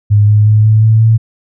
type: tone with pitch steps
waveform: sine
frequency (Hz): 103.8 / 105.43 / 107.09 / 108.77 / 110.48 / 112.22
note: G#2 / G#2 / A2 / A2 / A2 / A2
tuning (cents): 0 / +27 / -46 / -19 / +8 / +35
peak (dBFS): -4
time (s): 0.1-1.18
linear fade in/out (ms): 20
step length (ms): 180
effects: none